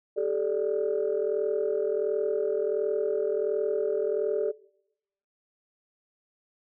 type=chord; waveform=sine; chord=G suspended second; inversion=none; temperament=equal with one note detuned; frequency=392 / 433.4 / 587.3 Hz; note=G4 / A4 / D5; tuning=0 / -26 / 0 cents; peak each=-29 / -27 / -30 dBFS; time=0.16-4.52 s; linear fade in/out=20 ms; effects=noise-tail reverb RT60 0.8 s tail -21 dB re dry + tanh soft clip ceiling -17 dBFS